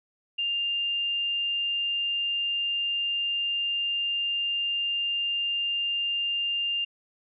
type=tone; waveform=sine; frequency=2800 Hz; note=F7; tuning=4 cents sharp; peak=-25 dBFS; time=0.38-6.85 s; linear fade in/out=10 ms; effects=none